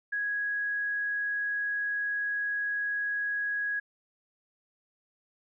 sine tone, 1661.2 Hz, G#6, in tune, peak -28 dBFS, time 0.12-3.8 s, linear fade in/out 10 ms, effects none

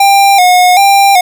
square tone with vibrato, 758 Hz, F#5, 42 cents sharp, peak -4 dBFS, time 0-1.21 s, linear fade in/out 5 ms, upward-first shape square, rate 1.3 Hz, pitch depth 79 cents each way, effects none

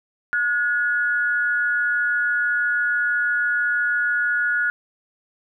sine tone pair together, 1446.1 / 1700 Hz, F#6 / G#6, -40 / +40 cents, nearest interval minor third, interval 280 cents, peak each -19 / -25 dBFS, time 0.33-4.7 s, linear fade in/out 0 ms, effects none

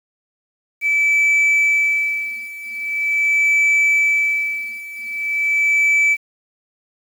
sine tone with tremolo, 2309 Hz, D7, 30 cents flat, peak -9 dBFS, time 0.81-6.17 s, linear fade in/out 50 ms, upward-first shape sine, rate 0.43 Hz, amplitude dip 90%, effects tanh soft clip ceiling -11 dBFS + 7-bit

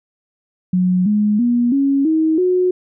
sine tone with pitch steps, 182.3 / 209.4 / 240.5 / 276.3 / 317.4 / 364.6 Hz, F#3 / G#3 / B3 / C#4 / D#4 / F#4, -25 / +15 / -46 / -6 / +35 / -25 cents, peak -12 dBFS, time 0.73-2.71 s, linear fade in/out 5 ms, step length 330 ms, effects none

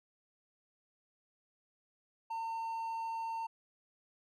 triangle tone, 907 Hz, A#5, 48 cents flat, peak -34 dBFS, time 2.3-3.47 s, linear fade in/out 10 ms, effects none

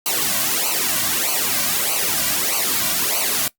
white noise with flanger, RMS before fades -20 dBFS, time 0.06-3.48 s, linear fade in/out 2 ms, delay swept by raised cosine 0.56 to 2.36 ms, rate 1.6 Hz, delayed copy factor -0.95, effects noise-tail reverb RT60 0.1 s tail -20 dB re dry + Opus 48 kbps

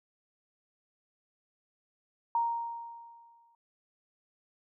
sine tone with exponential decay, 932.3 Hz, A#5, in tune, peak -24 dBFS, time 2.35-3.55 s, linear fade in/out 2 ms, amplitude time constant 260 ms, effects none

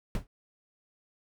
brown noise with exponential decay, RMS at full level -24 dBFS, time 0.15-0.27 s, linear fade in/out 1 ms, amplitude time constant 24 ms, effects none

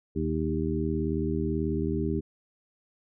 harmonic tone with a mistuned harmonic, 78.4 Hz, D#2, 14 cents sharp, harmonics 1 / 2 / 3 / 4 / 5, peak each -32 / -32 / -32 / -32 / -32 dBFS, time 0.15-2.21 s, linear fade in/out 20 ms, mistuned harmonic 5, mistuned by +18 cents, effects none

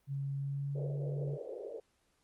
sine tone with pitch glide, 138.59 to 142.16 Hz, C#3 to C#3, 0 to +44 cents, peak -34 dBFS, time 0.07-1.38 s, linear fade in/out 50 ms, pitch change +44 cents, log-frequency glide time 0.36-0.92 s
white band-pass noise, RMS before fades -44 dBFS, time 0.75-1.8 s, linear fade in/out 5 ms, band 400 to 540 Hz, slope 48 dB/octave
effects pink hiss -75 dBFS RMS until 2.23 s + Opus 32 kbps

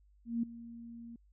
sine tone with ADSR envelope, 233.1 Hz, A#3, in tune, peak -28 dBFS, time 0.25-1.16 s, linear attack 180 ms, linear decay 6 ms, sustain -17 dB, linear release 3 ms, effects added 50 Hz sine -62 dBFS peak until 1.32 s

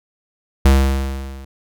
square tone with level ramp, 67.4 Hz, C#2, 48 cents flat, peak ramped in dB -7 to -34 dBFS, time 0.65-1.45 s, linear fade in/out 5 ms, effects none

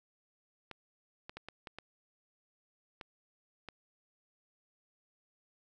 clicks, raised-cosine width 0.3 ms, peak -28 dBFS, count 8, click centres 0.713 / 1.295 / 1.37 / 1.486 / 1.672 / 1.786 / 3.012 / 3.687 s, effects none

